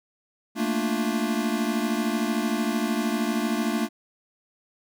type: chord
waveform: square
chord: Bb major seventh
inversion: third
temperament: equal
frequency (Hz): 220 / 233.1 / 293.7 / 349.2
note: A3 / Bb3 / D4 / F4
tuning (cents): 0 / 0 / 0 / 0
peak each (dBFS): -28 / -29 / -31 / -33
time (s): 0.55-3.89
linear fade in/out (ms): 50
effects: none